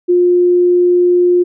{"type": "tone", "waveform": "sine", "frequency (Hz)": 355, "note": "F4", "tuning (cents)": 28, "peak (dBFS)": -7, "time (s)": [0.08, 1.44], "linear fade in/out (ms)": 20, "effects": []}